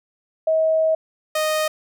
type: tone pair in turn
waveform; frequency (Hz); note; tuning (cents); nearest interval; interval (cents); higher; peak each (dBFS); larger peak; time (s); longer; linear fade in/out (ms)
sine / sawtooth; 638 / 620.2; D#5 / D#5; +43 / -6; unison; 49; first; -15; neither; 0.47-0.95 / 1.35-1.68; first; 5
effects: none